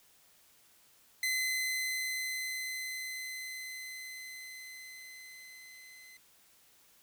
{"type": "tone with level ramp", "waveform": "sawtooth", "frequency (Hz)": 2042, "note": "C7", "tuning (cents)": -43, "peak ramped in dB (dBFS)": [-26, -49], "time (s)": [1.23, 6.17], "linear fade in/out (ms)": 2, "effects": ["white hiss -64 dBFS RMS until 7.02 s"]}